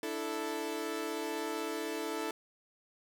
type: chord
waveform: sawtooth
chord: D suspended second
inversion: none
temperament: equal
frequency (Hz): 293.7 / 329.6 / 440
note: D4 / E4 / A4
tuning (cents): 0 / 0 / 0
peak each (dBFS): -38 / -35 / -34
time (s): 0.03-2.31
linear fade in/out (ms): 2
effects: none